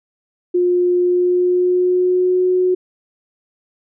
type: tone with pitch glide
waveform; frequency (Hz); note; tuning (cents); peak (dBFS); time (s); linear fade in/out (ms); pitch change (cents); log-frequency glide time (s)
sine; 356.4 to 366; F4 to F#4; +35 to -19; -12; 0.54-2.75; 10; +46; 1-2.44
effects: none